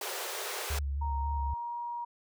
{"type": "high-pass noise", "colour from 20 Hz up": "pink", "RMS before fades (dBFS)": -37, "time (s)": [0.01, 0.79], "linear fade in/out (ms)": 5, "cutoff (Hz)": 370, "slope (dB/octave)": 96}
{"type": "tone with vibrato", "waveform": "sine", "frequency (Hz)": 70.8, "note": "C#2", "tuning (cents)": 37, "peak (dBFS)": -30, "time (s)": [0.7, 1.54], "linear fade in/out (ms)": 5, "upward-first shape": "square", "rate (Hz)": 3.7, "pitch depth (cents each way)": 37}
{"type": "tone with pitch glide", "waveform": "sine", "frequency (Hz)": [932.3, 950.2], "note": ["A#5", "A#5"], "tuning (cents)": [0, 33], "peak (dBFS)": -34, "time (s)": [1.01, 2.05], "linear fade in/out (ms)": 10, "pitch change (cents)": 33, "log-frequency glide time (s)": [1.21, 1.77]}
{"effects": []}